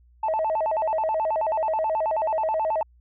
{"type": "tone with vibrato", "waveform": "sine", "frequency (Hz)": 747, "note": "F#5", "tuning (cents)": 16, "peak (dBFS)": -20, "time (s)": [0.23, 2.83], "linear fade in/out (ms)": 5, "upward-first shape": "square", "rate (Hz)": 9.3, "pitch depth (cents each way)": 280, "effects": ["tanh soft clip ceiling -18 dBFS", "added 60 Hz sine -53 dBFS peak until 3 s"]}